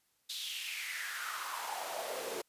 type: noise with high-pass filter sweep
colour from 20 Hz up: pink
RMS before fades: -40 dBFS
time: 0.29-2.42 s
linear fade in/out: 10 ms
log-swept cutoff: 3900 to 400 Hz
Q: 4.4
effects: white hiss -75 dBFS RMS until 2.48 s + resampled to 32000 Hz